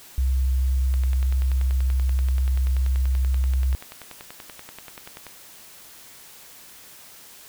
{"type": "tone", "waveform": "sine", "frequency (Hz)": 65.1, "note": "C2", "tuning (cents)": -8, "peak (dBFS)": -18, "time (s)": [0.18, 3.75], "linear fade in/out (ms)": 0}
{"type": "click train", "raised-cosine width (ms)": 0.3, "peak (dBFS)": -22, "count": 46, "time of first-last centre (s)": [0.94, 5.267], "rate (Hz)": 10.4}
{"effects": ["white hiss -46 dBFS RMS until 7.48 s"]}